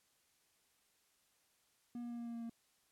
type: tone with pitch steps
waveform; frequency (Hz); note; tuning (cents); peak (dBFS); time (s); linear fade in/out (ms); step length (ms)
triangle; 240 / 238.5 / 237 / 235.5 / 234 / 232.5 / 231; B3 / A#3 / A#3 / A#3 / A#3 / A#3 / A#3; -49 / +40 / +29 / +18 / +7 / -4 / -16; -40; 1.95-2.496; 2; 78
effects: white hiss -75 dBFS RMS until 2.91 s + low-pass 12000 Hz 12 dB/octave